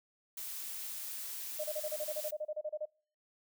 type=noise; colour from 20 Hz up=blue; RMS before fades=-42 dBFS; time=0.37-2.31 s; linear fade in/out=5 ms
type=tone bursts; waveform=sine; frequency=610 Hz; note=D#5; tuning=34 cents flat; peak=-34 dBFS; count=16; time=1.59-2.856 s; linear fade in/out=10 ms; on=51 ms; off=30 ms
effects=noise-tail reverb RT60 0.5 s tail -26 dB re dry